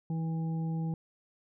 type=harmonic tone with a mistuned harmonic; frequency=162.8 Hz; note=E3; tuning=21 cents flat; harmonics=1 / 2 / 3 / 5; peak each=-30 / -44 / -49 / -48 dBFS; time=0.1-0.94 s; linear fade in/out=2 ms; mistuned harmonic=2; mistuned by=-23 cents; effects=none